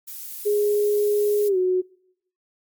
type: noise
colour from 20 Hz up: violet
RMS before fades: -35 dBFS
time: 0.07-1.49 s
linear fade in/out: 10 ms
type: tone with pitch glide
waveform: sine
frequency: 415.3 to 367.9 Hz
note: G#4 to F#4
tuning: 0 to -10 cents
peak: -17 dBFS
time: 0.45-1.82 s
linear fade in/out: 20 ms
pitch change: -210 cents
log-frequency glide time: 1.47-1.57 s
effects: noise-tail reverb RT60 0.8 s tail -25 dB re dry + MP3 96 kbps